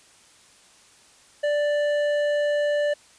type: tone with hard clipping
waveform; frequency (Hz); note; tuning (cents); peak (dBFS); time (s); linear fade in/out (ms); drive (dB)
sine; 587.3; D5; 0; -22; 1.43-2.94; 10; 9
effects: white hiss -54 dBFS RMS until 3.18 s + resampled to 22050 Hz